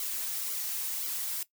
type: noise with flanger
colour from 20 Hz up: blue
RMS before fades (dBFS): -34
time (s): 0-1.43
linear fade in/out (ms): 2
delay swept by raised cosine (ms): 1.1 to 5.5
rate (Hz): 1.9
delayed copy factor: -0.95
effects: noise-tail reverb RT60 0.1 s tail -17 dB re dry